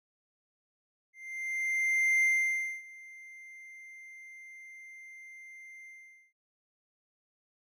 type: tone with ADSR envelope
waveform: triangle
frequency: 2093 Hz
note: C7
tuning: in tune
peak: -21 dBFS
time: 1.13-6.33 s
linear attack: 1100 ms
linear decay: 590 ms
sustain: -24 dB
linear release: 460 ms
effects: none